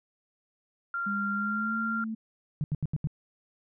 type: tone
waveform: sine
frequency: 1386 Hz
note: F6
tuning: 14 cents flat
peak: -29 dBFS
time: 0.94-2.04 s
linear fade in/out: 2 ms
type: tone with pitch glide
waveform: sine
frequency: 201.9 to 221.4 Hz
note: G#3 to A3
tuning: -49 to +11 cents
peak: -31 dBFS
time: 1.06-2.15 s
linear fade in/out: 10 ms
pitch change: +160 cents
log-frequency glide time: 1.33-1.76 s
type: tone bursts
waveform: sine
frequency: 150 Hz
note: D3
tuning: 37 cents sharp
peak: -25 dBFS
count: 5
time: 2.61-3.072 s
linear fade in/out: 0 ms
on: 30 ms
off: 78 ms
effects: none